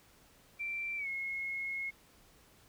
sine tone with pitch glide, 2349 to 2167 Hz, D7 to C#7, 0 to -40 cents, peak -35 dBFS, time 0.59-1.91 s, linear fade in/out 20 ms, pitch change -140 cents, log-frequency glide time 0.97-1.08 s, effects pink hiss -63 dBFS RMS until 2.68 s

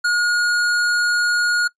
sine tone with tanh clipping, 1438 Hz, F#6, 50 cents flat, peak -17 dBFS, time 0.04-1.68 s, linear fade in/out 10 ms, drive 16 dB, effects noise-tail reverb RT60 0.1 s tail -22 dB re dry + resampled to 22050 Hz

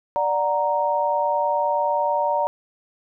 sine chord, D augmented, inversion none, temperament equal with one note detuned, 587.3 / 737 / 932.3 Hz, D5 / F#5 / A#5, 0 / -7 / 0 cents, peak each -23 / -27 / -21 dBFS, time 0.16-2.47 s, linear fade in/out 0 ms, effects none

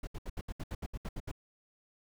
brown noise bursts, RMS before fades -38 dBFS, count 12, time 0.03-1.315 s, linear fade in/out 5 ms, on 42 ms, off 71 ms, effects none

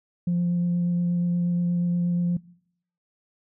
sine tone with vibrato, 174.6 Hz, F3, in tune, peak -19 dBFS, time 0.27-2.37 s, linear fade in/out 5 ms, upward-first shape sine, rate 8.4 Hz, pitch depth 9 cents each way, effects noise-tail reverb RT60 0.7 s tail -23 dB re dry + tanh soft clip ceiling -18 dBFS

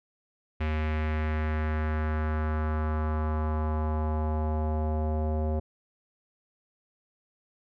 square tone with low-pass filter sweep, 77.5 Hz, D#2, 6 cents flat, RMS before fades -28 dBFS, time 0.6-5.6 s, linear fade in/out 10 ms, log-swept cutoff 2400 to 620 Hz, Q 2.2, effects none

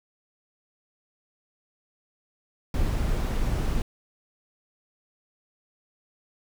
brown noise, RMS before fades -25 dBFS, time 2.74-3.82 s, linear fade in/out 2 ms, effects none

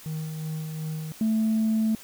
triangle tone with tremolo, 156.8 Hz, D#3, 14 cents sharp, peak -26 dBFS, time 0.06-1.12 s, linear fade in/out 0 ms, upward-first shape sine, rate 2.7 Hz, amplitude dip 35%
sine tone, 220 Hz, A3, in tune, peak -19 dBFS, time 1.21-1.95 s, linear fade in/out 2 ms
effects tanh soft clip ceiling -18 dBFS + white hiss -47 dBFS RMS until 2.03 s

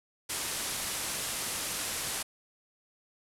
white low-pass noise, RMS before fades -35 dBFS, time 0.29-2.23 s, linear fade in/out 10 ms, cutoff 12000 Hz, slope 48 dB/octave, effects none

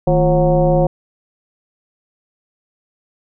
sine tone with frequency modulation, 349.2 Hz, F4, in tune, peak -10 dBFS, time 0.07-0.87 s, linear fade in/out 5 ms, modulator 191 Hz, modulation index 1.8, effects none

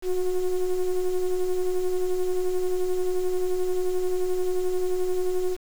triangle ring-modulated tone, 180.3 Hz, F#3, 45 cents flat, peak -16 dBFS, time 0.02-5.57 s, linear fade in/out 50 ms, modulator 186 Hz, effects 7-bit

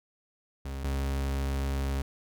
40% pulse tone pair in turn, 68 / 68.27 Hz, C#2 / C#2, -33 / -26 cents, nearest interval unison, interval 7 cents, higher second, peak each -33 / -27 dBFS, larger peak second, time 0.65-0.84 / 0.84-2.02 s, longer second, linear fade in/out 5 ms, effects none

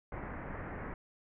pink low-pass noise, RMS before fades -42 dBFS, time 0.12-0.94 s, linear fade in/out 2 ms, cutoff 2100 Hz, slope 48 dB/octave, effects none

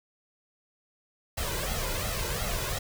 pink noise with flanger, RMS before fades -31 dBFS, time 1.37-2.79 s, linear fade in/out 10 ms, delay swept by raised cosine 1.5 to 2.04 ms, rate 2.8 Hz, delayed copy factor +0.7, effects none

